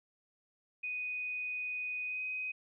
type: tone with pitch glide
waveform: sine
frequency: 2489 to 2512 Hz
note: D#7 to D#7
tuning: 0 to +16 cents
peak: -35 dBFS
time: 0.83-2.52 s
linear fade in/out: 10 ms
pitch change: +16 cents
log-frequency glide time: 2.05-2.22 s
effects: none